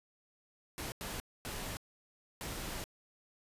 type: noise bursts at uneven times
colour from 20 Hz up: pink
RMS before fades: -41 dBFS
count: 4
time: 0.78-0.92 / 1.01-1.2 / 1.45-1.77 / 2.41-2.84 s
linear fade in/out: 0 ms
effects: resampled to 32000 Hz